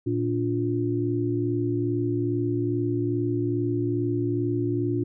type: tone cluster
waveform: sine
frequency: 115.8 / 290.5 / 352.9 Hz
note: A#2 / D4 / F4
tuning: -11 / -19 / +18 cents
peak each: -27 dBFS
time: 0.06-5.04 s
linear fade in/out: 10 ms
effects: none